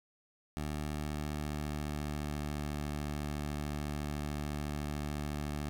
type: tone with pitch glide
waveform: 15% pulse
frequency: 75 to 73.84 Hz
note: D2 to D2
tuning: +37 to +10 cents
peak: -29 dBFS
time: 0.57-5.69 s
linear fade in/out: 0 ms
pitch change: -27 cents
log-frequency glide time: 0.95-2.76 s
effects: none